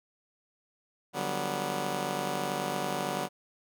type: chord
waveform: 10% pulse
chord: G major seventh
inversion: second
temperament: just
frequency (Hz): 147 / 183.75 / 196 / 245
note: D3 / F#3 / G3 / B3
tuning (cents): +2 / -12 / 0 / -14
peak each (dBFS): -29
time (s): 1.13-3.29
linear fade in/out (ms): 50
effects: none